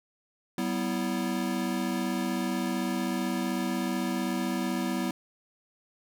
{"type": "chord", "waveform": "square", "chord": "E minor", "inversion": "first", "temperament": "equal with one note detuned", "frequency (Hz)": [191.08, 246.9, 329.6], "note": ["G3", "B3", "E4"], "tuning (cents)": [-44, 0, 0], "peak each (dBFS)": [-33, -32, -34], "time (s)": [0.58, 5.11], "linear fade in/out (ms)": 2, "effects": ["11-bit"]}